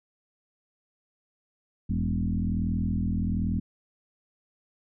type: tone with frequency modulation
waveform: sine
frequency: 140 Hz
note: C#3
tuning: 18 cents sharp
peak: -24 dBFS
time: 1.89-3.6 s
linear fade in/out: 10 ms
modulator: 41.2 Hz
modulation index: 2.6
effects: none